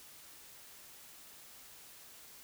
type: silence
effects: white hiss -55 dBFS RMS until 2.43 s